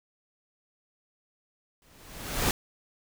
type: noise with exponential growth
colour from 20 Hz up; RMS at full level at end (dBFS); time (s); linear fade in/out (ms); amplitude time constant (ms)
pink; -23; 1.82-2.51; 1; 150
effects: none